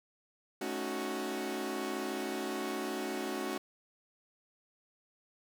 sawtooth chord, D# half-diminished seventh, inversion second, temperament equal with one note detuned, 217.6 / 277.2 / 311.1 / 370 Hz, A3 / C#4 / D#4 / F#4, -19 / 0 / 0 / 0 cents, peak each -38 / -36 / -39 / -34 dBFS, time 0.61-3.58 s, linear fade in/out 5 ms, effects none

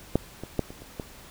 clicks, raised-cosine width 2 ms, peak -7 / -21 / -10 / -27 / -30 / -18 dBFS, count 6, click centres 0.156 / 0.436 / 0.593 / 0.705 / 0.82 / 0.998 s, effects pink hiss -48 dBFS RMS until 1.3 s

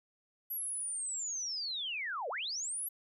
sine linear two-way sweep, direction down then up, 11760 to 440 to 11760 Hz, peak -35 dBFS, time 0.5-2.89 s, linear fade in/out 10 ms, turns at 2.29 s, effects none

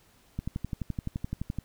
click train, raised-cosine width 5 ms, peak -19 dBFS, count 15, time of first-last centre 0.39-1.587 s, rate 11.7 Hz, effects pink hiss -62 dBFS RMS until 1.64 s

